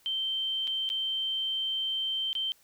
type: tone with dropouts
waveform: sine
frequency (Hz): 3120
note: G7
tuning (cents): -9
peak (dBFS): -28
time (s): 0.06-2.52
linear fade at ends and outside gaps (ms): 0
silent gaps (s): 0.672-0.676 / 0.891-0.901 / 2.33-2.352
effects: white hiss -63 dBFS RMS until 2.63 s